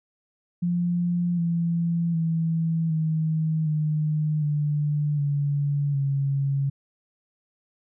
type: tone with pitch steps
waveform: sine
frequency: 174.61 / 168.95 / 163.48 / 158.19 / 153.06 / 148.11 / 143.31 / 138.67 Hz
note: F3 / E3 / E3 / D#3 / D#3 / D3 / D3 / C#3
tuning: 0 / +43 / -14 / +29 / -28 / +15 / -42 / +1 cents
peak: -21 dBFS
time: 0.62-6.7 s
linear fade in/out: 10 ms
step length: 760 ms
effects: none